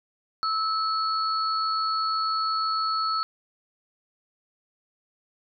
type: tone pair together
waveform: sine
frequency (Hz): 1306 / 4393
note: E6 / C#8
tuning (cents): -17 / -16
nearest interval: octave + major sixth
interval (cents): 2101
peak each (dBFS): -24 / -30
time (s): 0.43-3.23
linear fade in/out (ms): 0
effects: none